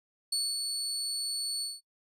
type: tone with ADSR envelope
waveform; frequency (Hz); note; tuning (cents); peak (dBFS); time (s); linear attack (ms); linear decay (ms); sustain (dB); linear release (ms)
30% pulse; 4435; C#8; 0; -24; 0.32-1.81; 6; 230; -4; 190
effects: noise-tail reverb RT60 0.1 s tail -22 dB re dry + resampled to 32000 Hz